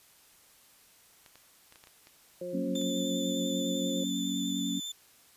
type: clicks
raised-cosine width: 0.2 ms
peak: -35 dBFS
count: 9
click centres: 1.262 / 1.356 / 1.724 / 1.758 / 1.839 / 1.872 / 2.071 / 2.756 / 2.815 s
type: harmonic tone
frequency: 177.9 Hz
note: F3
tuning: 32 cents sharp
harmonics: 1 / 2 / 3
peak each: -45 / -41 / -36 dBFS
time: 2.41-4.04 s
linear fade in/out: 5 ms
type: chord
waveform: sine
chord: F# major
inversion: none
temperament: equal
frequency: 185 / 233.1 / 277.2 Hz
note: F#3 / A#3 / C#4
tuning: 0 / 0 / 0 cents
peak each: -35 / -36 / -33 dBFS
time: 2.53-4.8 s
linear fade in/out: 10 ms
type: tone with vibrato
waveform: 30% pulse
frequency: 3532 Hz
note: A7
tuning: 6 cents sharp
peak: -33 dBFS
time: 2.75-4.92 s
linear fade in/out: 5 ms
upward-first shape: sine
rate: 10 Hz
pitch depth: 16 cents each way
effects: white hiss -60 dBFS RMS until 5.36 s + resampled to 32000 Hz